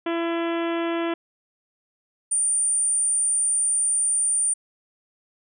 harmonic tone, 335.9 Hz, E4, 33 cents sharp, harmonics 1 / 2 / 3 / 4 / 5 / 6 / 7 / 8 / 9 / 10, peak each -24 / -30 / -34 / -36 / -38 / -40 / -41 / -42 / -43 / -44 dBFS, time 0.06-1.14 s, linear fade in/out 5 ms
sine tone, 9070 Hz, C#9, 39 cents sharp, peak -19 dBFS, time 2.31-4.54 s, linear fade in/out 10 ms
effects none

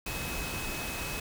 sine tone in noise, 2561 Hz, D#7, 49 cents sharp, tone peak -40 dBFS, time 0.06-1.2 s, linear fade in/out 5 ms, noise pink, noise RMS -36 dBFS, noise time 0.06-1.2 s, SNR -7 dB, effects none

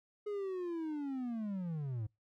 triangle linear sweep, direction down, 421.3 to 102 Hz, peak -34 dBFS, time 0.26-2.07 s, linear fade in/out 10 ms, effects noise-tail reverb RT60 0.2 s tail -25 dB re dry

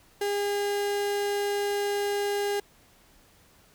35% pulse tone, 406.4 Hz, G#4, 38 cents flat, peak -24 dBFS, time 0.21-2.6 s, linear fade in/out 5 ms, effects pink hiss -59 dBFS RMS until 3.74 s

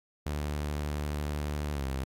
sawtooth tone with pitch glide, 74 to 66.69 Hz, D2 to C2, +14 to +34 cents, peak -27 dBFS, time 0.26-2.04 s, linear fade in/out 5 ms, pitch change -180 cents, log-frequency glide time 1.73-1.85 s, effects AAC 64 kbps

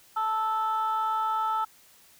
sine tone pair together, 878.6 / 1315 Hz, A5 / E6, -3 / -5 cents, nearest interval perfect fifth, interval 698 cents, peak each -26 dBFS, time 0.16-1.65 s, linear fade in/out 10 ms, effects tanh soft clip ceiling -20 dBFS + white hiss -57 dBFS RMS until 2.19 s

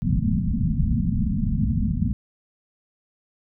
white low-pass noise, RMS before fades -22 dBFS, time 0.02-2.13 s, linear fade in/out 0 ms, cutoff 240 Hz, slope 96 dB/octave, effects none

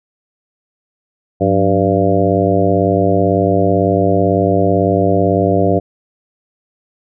harmonic tone with a mistuned harmonic, 98 Hz, G2, in tune, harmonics 1 / 2 / 3 / 4 / 5 / 6 / 7, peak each -18 / -18 / -18 / -18 / -18 / -18 / -18 dBFS, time 1.4-5.8 s, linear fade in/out 20 ms, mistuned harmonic 2, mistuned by -110 cents, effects none

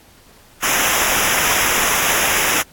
pink noise with comb filter, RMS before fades -17 dBFS, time 0.62-2.63 s, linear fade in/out 20 ms, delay 0.23 ms, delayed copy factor -0.85, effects pink hiss -48 dBFS RMS until 2.72 s + AAC 64 kbps

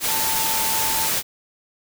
sine tone in noise, 888 Hz, A5, 16 cents sharp, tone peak -27 dBFS, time 0.06-1.1 s, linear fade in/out 50 ms, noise white, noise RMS -22 dBFS, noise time 0-1.23 s, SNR -8 dB, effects none

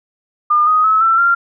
sine tone with pitch steps, 1208 / 1249.9 / 1293.2 / 1338 / 1384.4 Hz, D6 / D#6 / E6 / E6 / F6, +48 / +7 / -34 / +25 / -16 cents, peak -9 dBFS, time 0.5-1.35 s, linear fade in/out 10 ms, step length 170 ms, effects none

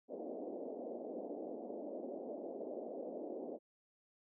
white band-pass noise, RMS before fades -45 dBFS, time 0.08-3.59 s, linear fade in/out 50 ms, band 230 to 650 Hz, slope 48 dB/octave, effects none

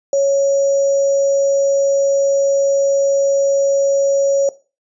sine tone with sample-and-hold, 554.4 Hz, C#5, in tune, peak -11 dBFS, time 0.13-4.49 s, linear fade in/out 2 ms, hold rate 6300 Hz, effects noise-tail reverb RT60 0.3 s tail -17 dB re dry + resampled to 22050 Hz

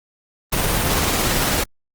pink noise with tremolo, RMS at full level -18 dBFS, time 0.52-1.64 s, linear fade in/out 10 ms, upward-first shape sine, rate 18 Hz, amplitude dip 25%, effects Opus 24 kbps

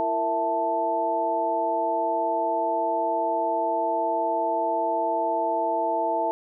sine tone cluster, 335.4 / 460.5 / 661 / 880 Hz, E4 / A#4 / E5 / A5, +30 / -21 / +5 / 0 cents, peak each -32 / -32 / -26 / -25 dBFS, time 0-6.31 s, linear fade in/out 0 ms, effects none

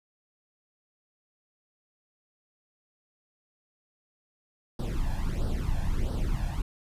brown noise with flanger, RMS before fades -28 dBFS, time 4.79-6.62 s, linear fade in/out 5 ms, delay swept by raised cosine 0.21 to 1.21 ms, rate 1.5 Hz, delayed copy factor +0.8, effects resampled to 32000 Hz

